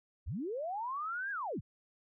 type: linear two-way sweep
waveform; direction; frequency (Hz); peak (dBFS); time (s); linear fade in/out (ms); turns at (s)
sine; up then down; 46.16 to 1661.2 to 46.16; -35; 0.26-1.61; 20; 1.31
effects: none